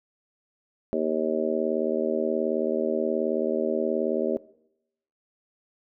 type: harmonic tone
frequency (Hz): 78.7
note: D#2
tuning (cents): +20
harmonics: 3 / 4 / 5 / 6 / 7 / 8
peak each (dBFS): -30 / -32 / -28 / -35 / -29 / -32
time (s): 0.93-4.37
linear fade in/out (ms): 0
effects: noise-tail reverb RT60 0.8 s tail -20 dB re dry